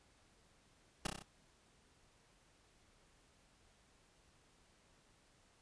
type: noise with echo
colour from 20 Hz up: pink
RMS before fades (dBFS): -37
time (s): 1.05-1.07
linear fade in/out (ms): 5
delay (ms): 31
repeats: 5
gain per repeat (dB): -3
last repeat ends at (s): 1.225
effects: pink hiss -70 dBFS RMS until 5.61 s + resampled to 22050 Hz